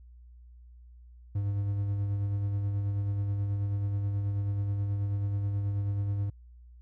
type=tone with tremolo; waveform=triangle; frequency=100.8 Hz; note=G2; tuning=49 cents sharp; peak=-24 dBFS; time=1.35-6.3 s; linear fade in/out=5 ms; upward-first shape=sine; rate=9.3 Hz; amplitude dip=30%; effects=added 60 Hz sine -49 dBFS peak until 6.81 s